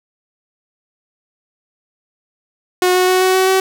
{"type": "tone with pitch steps", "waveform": "sawtooth", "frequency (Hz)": [363.7, 366.9, 370.1, 373.3, 376.5, 379.8], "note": ["F#4", "F#4", "F#4", "F#4", "F#4", "F#4"], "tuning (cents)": [-30, -15, 0, 15, 30, 45], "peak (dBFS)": -7, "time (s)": [2.82, 3.6], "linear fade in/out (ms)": 2, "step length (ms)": 130, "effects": []}